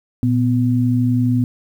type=tone pair together; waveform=sine; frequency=117.65 / 249.3 Hz; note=A#2 / B3; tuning=+16 / +16 cents; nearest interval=octave + minor second; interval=1300 cents; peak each=-16 dBFS; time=0.23-1.44 s; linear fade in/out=0 ms; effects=8-bit